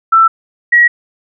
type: tone pair in turn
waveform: sine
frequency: 1332 / 1912.2 Hz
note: E6 / A#6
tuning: +18 / +44 cents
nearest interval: tritone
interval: 626 cents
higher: second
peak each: -4 dBFS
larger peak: neither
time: 0.12-0.28 / 0.72-0.88 s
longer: neither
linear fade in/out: 10 ms
effects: none